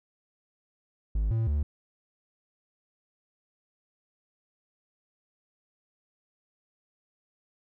triangle tone with pitch steps, 52.6 / 112.5 / 73.5 Hz, G#1 / A2 / D2, +23 / +39 / +2 cents, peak -22 dBFS, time 1.15-1.63 s, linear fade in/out 5 ms, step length 160 ms, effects none

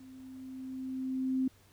sine tone with level ramp, 260.9 Hz, C4, 5 cents flat, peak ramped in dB -49 to -26 dBFS, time 0-1.48 s, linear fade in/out 5 ms, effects added 97 Hz sine -64 dBFS peak until 1.72 s + pink hiss -64 dBFS RMS until 1.72 s

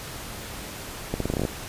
accelerating click train, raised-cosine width 2 ms, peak -12 dBFS, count 10, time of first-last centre 1.14-1.452 s, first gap 63 ms, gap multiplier 0.84, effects pink hiss -37 dBFS RMS until 1.68 s + resampled to 32000 Hz

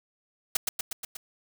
white noise with echo, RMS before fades -24 dBFS, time 0.55-0.57 s, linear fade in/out 5 ms, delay 120 ms, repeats 5, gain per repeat -3 dB, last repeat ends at 1.17 s, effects none

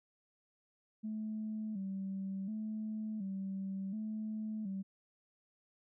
sine tone with vibrato, 204.5 Hz, G#3, 26 cents flat, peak -36 dBFS, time 1.03-4.83 s, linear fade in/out 20 ms, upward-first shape square, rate 0.69 Hz, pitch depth 98 cents each way, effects tanh soft clip ceiling -32 dBFS

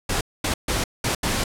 pink noise bursts at uneven times, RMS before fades -23 dBFS, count 5, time 0.09-0.21 / 0.44-0.54 / 0.68-0.84 / 1.04-1.15 / 1.23-1.44 s, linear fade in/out 5 ms, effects low-pass 11000 Hz 12 dB/octave

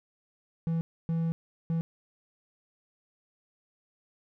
triangle tone bursts at uneven times, 164.8 Hz, E3, in tune, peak -24 dBFS, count 3, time 0.67-0.81 / 1.09-1.32 / 1.7-1.81 s, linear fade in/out 0 ms, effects none

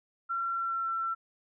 sine tone with pitch glide, 1363 to 1346.6 Hz, F6 to E6, -43 to +36 cents, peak -29 dBFS, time 0.29-1.15 s, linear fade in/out 20 ms, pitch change -21 cents, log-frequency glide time 0.5-0.88 s, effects none

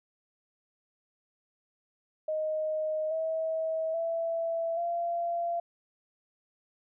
sine tone with pitch steps, 622.3 / 642.8 / 663.9 / 685.7 Hz, D#5 / E5 / E5 / F5, 0 / -44 / +12 / -32 cents, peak -28 dBFS, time 2.28-5.6 s, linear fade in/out 5 ms, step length 830 ms, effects none

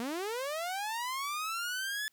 sawtooth linear sweep, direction up, 223.3 to 1736 Hz, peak -30 dBFS, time 0-2.08 s, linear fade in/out 0 ms, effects white hiss -73 dBFS RMS until 2.12 s

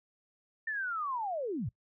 sine linear sweep, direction down, 1809 to 85.9 Hz, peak -32 dBFS, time 0.67-1.69 s, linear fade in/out 5 ms, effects noise-tail reverb RT60 0.1 s tail -22 dB re dry

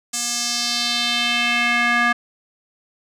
square tone with band-pass filter sweep, 238.8 Hz, A#3, 42 cents sharp, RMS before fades -20 dBFS, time 0.13-2.13 s, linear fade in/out 10 ms, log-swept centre 7400 to 1600 Hz, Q 2.3, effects none

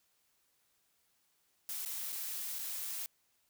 blue noise with dropouts, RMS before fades -40 dBFS, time 1.69-3.06 s, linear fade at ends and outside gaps 0 ms, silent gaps 1.85-1.859 / 2.122-2.127 / 2.586-2.591 s, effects white hiss -75 dBFS RMS until 3.49 s

